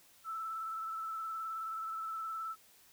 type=tone with vibrato; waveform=sine; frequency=1318.5 Hz; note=E6; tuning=in tune; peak=-37 dBFS; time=0.24-2.56 s; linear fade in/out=50 ms; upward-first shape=sine; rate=19 Hz; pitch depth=26 cents each way; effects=white hiss -63 dBFS RMS until 2.92 s